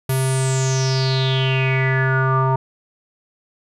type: tone with low-pass filter sweep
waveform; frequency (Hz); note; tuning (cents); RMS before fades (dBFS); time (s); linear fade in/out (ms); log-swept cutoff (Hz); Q
square; 132; C3; +16; -18; 0.09-2.56; 5; 12000 to 980; 8
effects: none